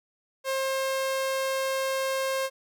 sawtooth tone, 533 Hz, C5, 32 cents sharp, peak -22 dBFS, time 0.44-2.5 s, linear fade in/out 50 ms, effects none

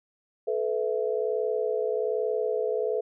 sine chord, A suspended second, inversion none, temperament equal with one note detuned, 432.7 / 493.9 / 659.3 Hz, A4 / B4 / E5, -29 / 0 / 0 cents, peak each -27 / -29 / -33 dBFS, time 0.47-3.01 s, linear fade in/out 10 ms, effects none

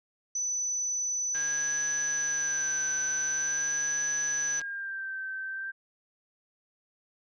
sine tone, 5990 Hz, F#8, 20 cents sharp, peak -28 dBFS, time 0.35-4.6 s, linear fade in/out 5 ms
sine tone with vibrato, 1603 Hz, G6, 38 cents sharp, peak -33 dBFS, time 1.34-5.72 s, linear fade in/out 20 ms, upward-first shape sine, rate 0.44 Hz, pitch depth 60 cents each way
click train, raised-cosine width 0.2 ms, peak -27 dBFS, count 481, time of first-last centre 1.35-4.615 s, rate 147 Hz
effects none

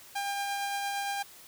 sawtooth tone with tremolo, 801 Hz, G5, 37 cents sharp, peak -26 dBFS, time 0.15-1.23 s, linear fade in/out 10 ms, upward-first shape triangle, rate 8.7 Hz, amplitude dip 25%, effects white hiss -52 dBFS RMS until 1.47 s

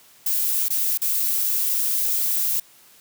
violet noise with dropouts, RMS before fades -22 dBFS, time 0.26-2.6 s, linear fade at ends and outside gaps 5 ms, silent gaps 0.685-0.703 / 0.976-1.016 s, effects white hiss -52 dBFS RMS until 3 s + high-pass 80 Hz 12 dB/octave

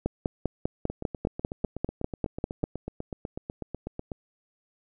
two click trains, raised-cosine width 2 ms, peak -20 / -12 dBFS, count 27 / 14, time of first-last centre 0.9-4.118 / 0.06-2.639 s, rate 8.08 / 5.04 Hz, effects none

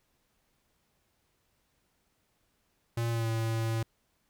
square tone with pitch glide, 116.5 to 113.05 Hz, A#2 to A2, -1 to +47 cents, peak -29 dBFS, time 2.97-3.83 s, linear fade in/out 5 ms, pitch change -52 cents, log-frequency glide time 3.1-3.28 s, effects pink hiss -74 dBFS RMS until 4.29 s

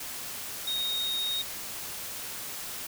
sine tone in noise, 3729 Hz, A#7, in tune, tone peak -28 dBFS, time 0.67-1.42 s, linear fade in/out 5 ms, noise white, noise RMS -38 dBFS, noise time 0-2.87 s, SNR +7 dB, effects none

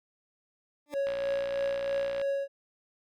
20% pulse tone with exponential growth, 293.7 Hz, D4, in tune, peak -31 dBFS, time 0.86-0.94 s, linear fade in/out 1 ms, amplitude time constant 17 ms
triangle tone with tremolo, 554.4 Hz, C#5, in tune, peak -24 dBFS, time 0.92-2.48 s, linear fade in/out 50 ms, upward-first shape triangle, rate 3.1 Hz, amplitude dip 45%
click train, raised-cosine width 0.3 ms, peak -24 dBFS, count 69, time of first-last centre 1.07-2.215 s, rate 59.4 Hz
effects none

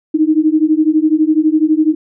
sine beating tone pair, 305.5 / 317.5 Hz, D#4 / D#4, -32 / +35 cents, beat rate 12 Hz, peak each -12 dBFS, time 0.14-1.95 s, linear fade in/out 10 ms, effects none

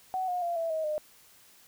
sine tone with pitch steps, 749 / 718.5 / 689.2 / 661.1 / 634.2 / 608.4 Hz, F#5 / F5 / F5 / E5 / D#5 / D#5, +21 / +49 / -23 / +5 / +33 / -39 cents, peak -28 dBFS, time 0.14-0.98 s, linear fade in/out 0 ms, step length 140 ms, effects white hiss -58 dBFS RMS until 1.67 s

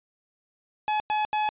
45% pulse tone bursts at uneven times, 850 Hz, G#5, 40 cents sharp, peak -23 dBFS, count 3, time 0.88-1 / 1.1-1.25 / 1.33-1.49 s, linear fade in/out 0 ms, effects resampled to 8000 Hz

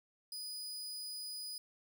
sawtooth tone, 4965 Hz, D#8, 5 cents flat, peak -39 dBFS, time 0.32-1.58 s, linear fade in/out 2 ms, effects none

